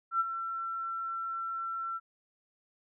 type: tone with ADSR envelope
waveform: sine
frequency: 1348 Hz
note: E6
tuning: 38 cents sharp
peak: -23 dBFS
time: 0.11-2 s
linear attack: 91 ms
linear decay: 27 ms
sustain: -10 dB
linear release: 38 ms
effects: none